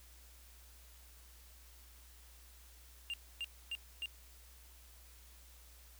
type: tone bursts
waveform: triangle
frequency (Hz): 2794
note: F7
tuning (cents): 0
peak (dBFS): -36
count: 4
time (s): 3.1-4.058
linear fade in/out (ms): 0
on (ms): 37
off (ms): 270
effects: added 60 Hz sine -58 dBFS peak until 5.99 s + white hiss -62 dBFS RMS until 5.99 s